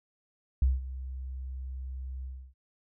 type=tone with ADSR envelope; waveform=sine; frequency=65 Hz; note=C2; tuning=11 cents flat; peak=-19 dBFS; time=0.62-2.54 s; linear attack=3 ms; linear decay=180 ms; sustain=-16 dB; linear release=300 ms; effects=none